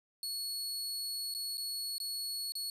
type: tone with dropouts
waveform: sawtooth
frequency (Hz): 4373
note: C#8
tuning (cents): -24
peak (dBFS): -33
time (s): 0.23-2.7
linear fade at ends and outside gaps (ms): 1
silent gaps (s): 1.34-1.348 / 1.572-1.579 / 1.982-2.001 / 2.521-2.553
effects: resampled to 32000 Hz